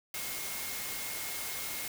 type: tone in noise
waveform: sine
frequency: 2149 Hz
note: C7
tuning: 46 cents sharp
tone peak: -46 dBFS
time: 0.14-1.88 s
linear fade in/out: 2 ms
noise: white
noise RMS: -38 dBFS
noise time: 0.14-1.88 s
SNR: -11 dB
effects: none